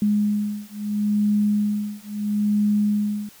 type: beating tone pair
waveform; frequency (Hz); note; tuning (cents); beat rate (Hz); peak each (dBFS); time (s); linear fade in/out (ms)
sine; 207.7 / 208.45; G#3 / G#3; 0 / +7; 0.75; -22; 0.02-3.29; 2
effects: white hiss -49 dBFS RMS until 3.4 s